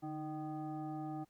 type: tone with frequency modulation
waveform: sine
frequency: 311.1 Hz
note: D#4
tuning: in tune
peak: -39 dBFS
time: 0.02-1.25 s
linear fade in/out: 20 ms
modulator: 460 Hz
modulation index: 1.1
effects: pink hiss -75 dBFS RMS until 1.29 s